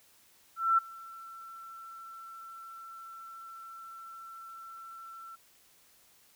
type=tone with ADSR envelope; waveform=sine; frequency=1343 Hz; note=E6; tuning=32 cents sharp; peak=-20 dBFS; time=0.56-5.36 s; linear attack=220 ms; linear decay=11 ms; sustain=-24 dB; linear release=14 ms; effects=white hiss -63 dBFS RMS until 6.35 s